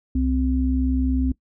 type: tone pair together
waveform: sine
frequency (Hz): 65.41 / 259.2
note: C2 / C4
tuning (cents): 0 / -16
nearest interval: 2 octaves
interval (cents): 2384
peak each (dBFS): -21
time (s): 0.15-1.32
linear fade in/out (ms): 5
effects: noise-tail reverb RT60 0.1 s tail -20 dB re dry

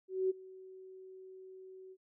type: tone with ADSR envelope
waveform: sine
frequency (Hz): 376.3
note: F#4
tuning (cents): +29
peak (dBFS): -27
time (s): 0.08-1.97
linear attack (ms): 220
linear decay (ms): 19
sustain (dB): -22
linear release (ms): 52
effects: none

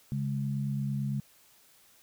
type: tone pair together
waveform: sine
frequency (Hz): 138.75 / 207.7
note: C#3 / G#3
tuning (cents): +2 / 0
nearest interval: perfect fifth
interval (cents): 698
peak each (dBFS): -30 / -34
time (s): 0.12-1.2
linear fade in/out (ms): 0
effects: white hiss -61 dBFS RMS until 2.02 s

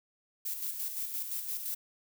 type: noise with tremolo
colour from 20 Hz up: violet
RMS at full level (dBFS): -35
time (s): 0.45-1.75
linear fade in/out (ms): 10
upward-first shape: square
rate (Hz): 5.8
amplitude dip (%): 45
effects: none

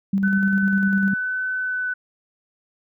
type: tone with tremolo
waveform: sine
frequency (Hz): 196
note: G3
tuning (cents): 0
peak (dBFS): -16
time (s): 0.13-1.14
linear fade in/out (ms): 5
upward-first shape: square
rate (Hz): 10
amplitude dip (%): 30
type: tone with vibrato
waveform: sine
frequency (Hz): 1504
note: F#6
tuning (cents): +28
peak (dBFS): -22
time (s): 0.23-1.94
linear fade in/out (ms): 10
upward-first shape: sine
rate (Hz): 1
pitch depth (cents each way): 9
effects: none

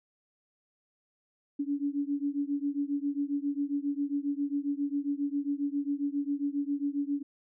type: beating tone pair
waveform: sine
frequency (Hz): 281.7 / 289.1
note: C#4 / D4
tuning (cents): +28 / -27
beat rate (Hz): 7.4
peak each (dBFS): -31 / -32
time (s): 1.59-7.23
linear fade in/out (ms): 10
effects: none

